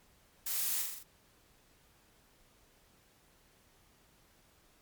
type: noise with echo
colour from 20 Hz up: blue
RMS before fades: -36 dBFS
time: 0.46-0.82 s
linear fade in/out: 5 ms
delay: 42 ms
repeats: 5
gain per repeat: -3 dB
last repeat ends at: 1.03 s
effects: pink hiss -66 dBFS RMS until 4.81 s + MP3 96 kbps